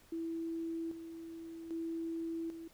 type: tone with tremolo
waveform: sine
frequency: 329.6 Hz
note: E4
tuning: in tune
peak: -36 dBFS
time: 0.12-2.68 s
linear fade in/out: 5 ms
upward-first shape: square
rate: 0.63 Hz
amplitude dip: 60%
effects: pink hiss -64 dBFS RMS until 2.73 s